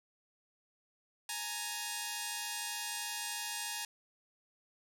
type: tone pair together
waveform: 5% pulse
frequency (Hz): 836.7 / 930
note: G#5 / A#5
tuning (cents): +13 / -4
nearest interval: major second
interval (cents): 183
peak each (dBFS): -28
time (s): 1.29-3.85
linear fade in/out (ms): 2
effects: none